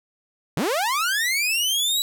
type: linear sweep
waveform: sawtooth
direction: up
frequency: 123.5 to 3951 Hz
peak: -17 dBFS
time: 0.57-2.02 s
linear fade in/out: 0 ms
effects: none